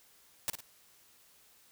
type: noise with echo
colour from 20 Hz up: white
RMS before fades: -32 dBFS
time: 0.48-0.5 s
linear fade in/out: 0 ms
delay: 53 ms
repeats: 2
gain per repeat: -8 dB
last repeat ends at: 0.606 s
effects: white hiss -63 dBFS RMS until 1.71 s